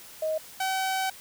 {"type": "tone pair in turn", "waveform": ["sine", "sawtooth"], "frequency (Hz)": [628, 762.5], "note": ["D#5", "G5"], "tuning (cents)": [16, -48], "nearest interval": "minor third", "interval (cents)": 336, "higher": "second", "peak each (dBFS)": [-25, -22], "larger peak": "second", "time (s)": [[0.22, 0.38], [0.6, 1.1]], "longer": "second", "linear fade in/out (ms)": 5, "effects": ["white hiss -47 dBFS RMS until 1.2 s"]}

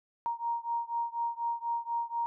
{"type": "beating tone pair", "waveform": "sine", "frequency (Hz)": [934, 938.1], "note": ["A#5", "A#5"], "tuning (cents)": [3, 11], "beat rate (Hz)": 4.1, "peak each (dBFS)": [-33, -34], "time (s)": [0.26, 2.26], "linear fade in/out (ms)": 0, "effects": []}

